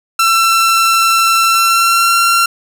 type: tone with pitch glide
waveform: sawtooth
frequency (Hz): 1344 to 1369.1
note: E6 to F6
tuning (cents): +33 to -35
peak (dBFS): -5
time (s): 0.19-2.46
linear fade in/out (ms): 5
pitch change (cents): +32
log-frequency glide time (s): 1.45-2.17
effects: none